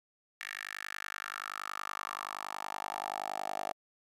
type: tone with high-pass filter sweep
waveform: 10% pulse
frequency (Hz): 50.6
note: G#1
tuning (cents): -44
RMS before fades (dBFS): -40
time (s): 0.41-3.73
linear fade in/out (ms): 0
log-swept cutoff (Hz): 1900 to 670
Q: 4
effects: resampled to 32000 Hz